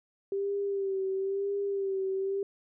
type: tone with vibrato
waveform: sine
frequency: 392 Hz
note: G4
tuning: in tune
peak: -28 dBFS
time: 0.32-2.43 s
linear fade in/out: 2 ms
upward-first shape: sine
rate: 1 Hz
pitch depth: 42 cents each way
effects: none